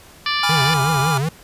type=harmonic tone; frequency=587.3 Hz; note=D5; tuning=in tune; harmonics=2 / 3 / 4 / 5 / 6 / 7 / 8 / 9; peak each=-23 / -25 / -26 / -27 / -28 / -28 / -29 / -30 dBFS; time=0.26-0.74 s; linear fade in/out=2 ms
type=chord; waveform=square; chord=G# diminished seventh; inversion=none; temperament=equal with one note detuned; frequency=819.6 / 987.8 / 1174.7 / 1396.9 Hz; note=G#5 / B5 / D6 / F6; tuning=-23 / 0 / 0 / 0 cents; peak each=-23 / -27 / -25 / -25 dBFS; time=0.43-1.18 s; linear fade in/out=5 ms
type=tone with vibrato; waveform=square; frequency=146.83 Hz; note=D3; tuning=in tune; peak=-19 dBFS; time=0.49-1.29 s; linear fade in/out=5 ms; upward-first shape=triangle; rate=5.4 Hz; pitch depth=220 cents each way
type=click train; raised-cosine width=2 ms; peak=-26 dBFS; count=44; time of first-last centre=0.58-1.075 s; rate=86.9 Hz
effects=pink hiss -45 dBFS RMS until 1.43 s + resampled to 32000 Hz